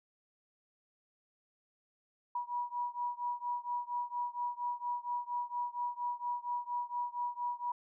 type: beating tone pair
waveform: sine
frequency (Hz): 967 / 971.3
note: B5 / B5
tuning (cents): -37 / -29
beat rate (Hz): 4.3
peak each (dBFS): -37 / -38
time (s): 2.35-7.72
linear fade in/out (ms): 5
effects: none